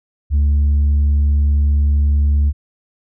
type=tone; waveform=sine; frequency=72.4 Hz; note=D2; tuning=24 cents flat; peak=-8 dBFS; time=0.3-2.53 s; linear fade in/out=50 ms; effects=tanh soft clip ceiling -10 dBFS